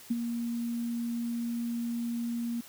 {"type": "tone with ADSR envelope", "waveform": "sine", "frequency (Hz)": 235.1, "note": "A#3", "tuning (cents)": 15, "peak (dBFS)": -23, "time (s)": [0.1, 2.61], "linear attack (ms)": 11, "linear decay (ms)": 30, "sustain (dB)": -7, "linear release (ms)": 8, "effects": ["white hiss -51 dBFS RMS until 2.68 s"]}